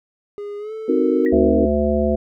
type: tone with pitch glide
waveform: triangle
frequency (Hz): 410.1 to 439.5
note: G#4 to A4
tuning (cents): -22 to -2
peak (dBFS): -25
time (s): 0.38-1.25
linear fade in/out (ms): 0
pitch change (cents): +120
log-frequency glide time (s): 0.58-0.73
type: chord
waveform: sine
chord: C half-diminished seventh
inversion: none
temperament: equal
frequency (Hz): 261.6 / 311.1 / 370 / 466.2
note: C4 / Eb4 / Gb4 / Bb4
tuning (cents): 0 / 0 / 0 / 0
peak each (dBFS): -20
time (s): 0.88-1.66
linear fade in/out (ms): 10
type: tone with exponential decay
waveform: sine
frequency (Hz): 1905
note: A#6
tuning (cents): +37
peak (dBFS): -23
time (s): 1.26-1.35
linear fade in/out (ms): 2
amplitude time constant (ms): 18
type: harmonic tone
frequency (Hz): 73.42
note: D2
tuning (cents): 0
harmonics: 1 / 3 / 5 / 7 / 9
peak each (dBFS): -23 / -20 / -23 / -22 / -22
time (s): 1.32-2.16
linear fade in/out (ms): 10
effects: none